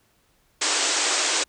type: band-pass noise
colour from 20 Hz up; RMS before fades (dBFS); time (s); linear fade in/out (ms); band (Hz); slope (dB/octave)
white; -23; 0.61-1.44; 10; 280 to 8400; 96
effects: pink hiss -64 dBFS RMS until 1.48 s